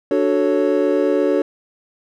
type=chord; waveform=triangle; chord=D major seventh; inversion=none; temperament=equal with one note detuned; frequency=293.7 / 371.3 / 440 / 554.4 Hz; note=D4 / F#4 / A4 / C#5; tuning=0 / +6 / 0 / 0 cents; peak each=-18 dBFS; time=0.11-1.42 s; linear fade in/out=2 ms; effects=none